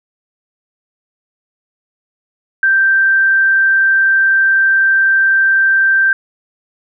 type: tone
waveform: sine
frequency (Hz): 1568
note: G6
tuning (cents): 0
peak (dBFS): -8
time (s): 2.63-6.13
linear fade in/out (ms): 2
effects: none